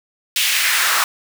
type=noise with high-pass filter sweep; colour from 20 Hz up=pink; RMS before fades=-17 dBFS; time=0.36-1.04 s; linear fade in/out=2 ms; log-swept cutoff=3000 to 1100 Hz; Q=1.9; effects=none